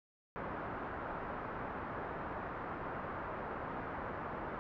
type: low-pass noise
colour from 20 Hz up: white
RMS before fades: -42 dBFS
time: 0.36-4.59 s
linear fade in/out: 0 ms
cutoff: 1400 Hz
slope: 24 dB/octave
effects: none